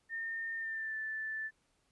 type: tone with pitch glide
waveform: sine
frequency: 1819 to 1758.1 Hz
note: A#6 to A6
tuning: -43 to -2 cents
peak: -36 dBFS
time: 0.09-1.51 s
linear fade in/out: 50 ms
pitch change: -59 cents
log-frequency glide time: 0.56-0.96 s
effects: pink hiss -75 dBFS RMS until 1.91 s + resampled to 24000 Hz